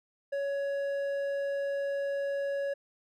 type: tone with hard clipping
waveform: sine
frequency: 559 Hz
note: C#5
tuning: 14 cents sharp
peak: -31 dBFS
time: 0.32-2.74 s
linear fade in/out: 10 ms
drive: 6 dB
effects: none